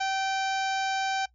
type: harmonic tone with a mistuned harmonic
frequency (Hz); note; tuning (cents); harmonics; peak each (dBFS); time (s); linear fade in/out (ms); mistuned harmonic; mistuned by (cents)
772; G5; -27; 1 / 2 / 3 / 4 / 5 / 6 / 7 / 8 / 9; -27 / -33 / -37 / -39 / -41 / -43 / -44 / -45 / -46; 0-1.26; 10; 3; +34
effects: noise-tail reverb RT60 0.1 s tail -20 dB re dry + added 60 Hz sine -61 dBFS peak until 1.34 s

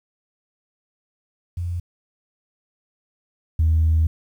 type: tone pair in turn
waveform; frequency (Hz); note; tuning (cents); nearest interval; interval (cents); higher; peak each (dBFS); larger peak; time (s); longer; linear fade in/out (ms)
sine; 87.31 / 80.03; F2 / D#2; 0 / +49; major second; 151; first; -23 / -13; second; 1.57-1.8 / 3.59-4.07; second; 5
effects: tanh soft clip ceiling -11 dBFS + 9-bit

